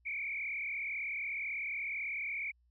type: tone with frequency modulation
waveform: sine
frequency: 2271 Hz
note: C#7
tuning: 41 cents sharp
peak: -35 dBFS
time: 0.05-2.52 s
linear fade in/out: 20 ms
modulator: 38.1 Hz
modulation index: 2.7
effects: added 60 Hz sine -67 dBFS peak until 2.7 s